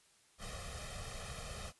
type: noise with comb filter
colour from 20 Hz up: pink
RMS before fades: -45 dBFS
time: 0.38-1.73 s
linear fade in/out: 50 ms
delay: 1.6 ms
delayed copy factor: +0.9
effects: white hiss -68 dBFS RMS until 1.79 s + resampled to 24000 Hz